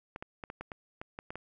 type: clicks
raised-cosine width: 0.5 ms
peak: -25 dBFS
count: 10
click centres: 0.161 / 0.225 / 0.438 / 0.501 / 0.61 / 0.718 / 1.015 / 1.189 / 1.305 / 1.356 s
effects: none